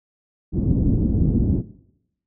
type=low-pass noise; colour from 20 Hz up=white; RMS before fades=-19 dBFS; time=0.52-1.63 s; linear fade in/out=50 ms; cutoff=260 Hz; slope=24 dB/octave; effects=noise-tail reverb RT60 0.8 s tail -18 dB re dry